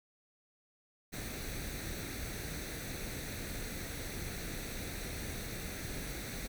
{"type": "noise with comb filter", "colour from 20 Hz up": "pink", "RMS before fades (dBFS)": -41, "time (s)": [1.12, 6.48], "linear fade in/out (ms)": 20, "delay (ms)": 0.49, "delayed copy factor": 0.6, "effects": []}